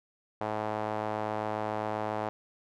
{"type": "tone with band-pass filter", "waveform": "sawtooth", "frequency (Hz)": 107.4, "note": "A2", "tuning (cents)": -41, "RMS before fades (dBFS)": -33, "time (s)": [0.41, 2.29], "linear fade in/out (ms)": 0, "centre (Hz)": 770, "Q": 1.8, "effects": []}